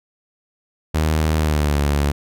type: tone with pitch glide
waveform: sawtooth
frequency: 78.1 to 72.03 Hz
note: D#2 to D2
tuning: +7 to -33 cents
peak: -12 dBFS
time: 0.94-2.12 s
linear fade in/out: 10 ms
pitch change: -140 cents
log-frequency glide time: 1.38-1.79 s
effects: none